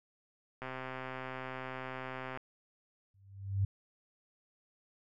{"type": "click train", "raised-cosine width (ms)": 0.5, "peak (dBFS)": -26, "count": 229, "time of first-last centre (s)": [0.62, 2.374], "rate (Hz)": 130}
{"type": "tone with exponential growth", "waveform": "sine", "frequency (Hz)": 98, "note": "G2", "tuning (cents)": 0, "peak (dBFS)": -25, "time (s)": [3.14, 3.65], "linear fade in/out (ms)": 5, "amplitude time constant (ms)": 110}
{"effects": []}